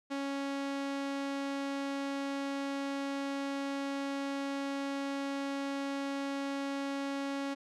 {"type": "tone with low-pass filter", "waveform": "sawtooth", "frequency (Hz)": 277.2, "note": "C#4", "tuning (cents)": 0, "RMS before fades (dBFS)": -36, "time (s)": [0.1, 7.55], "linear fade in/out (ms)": 20, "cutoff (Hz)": 6300, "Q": 0.59, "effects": []}